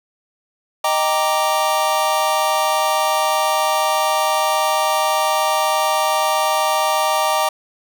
square chord, Eb major seventh, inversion none, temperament equal, 622.3 / 784 / 932.3 / 1174.7 Hz, Eb5 / G5 / Bb5 / D6, 0 / 0 / 0 / 0 cents, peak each -22 dBFS, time 0.84-7.49 s, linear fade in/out 5 ms, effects none

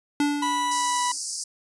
square tone with exponential decay, 290.3 Hz, D4, 20 cents flat, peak -19 dBFS, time 0.2-1.17 s, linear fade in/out 2 ms, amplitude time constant 210 ms
40% pulse tone, 983 Hz, B5, 8 cents flat, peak -22 dBFS, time 0.42-1.12 s, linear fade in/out 5 ms
pink band-pass noise, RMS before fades -32 dBFS, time 0.71-1.44 s, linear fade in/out 5 ms, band 4700 to 10000 Hz, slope 96 dB/octave
effects resampled to 24000 Hz

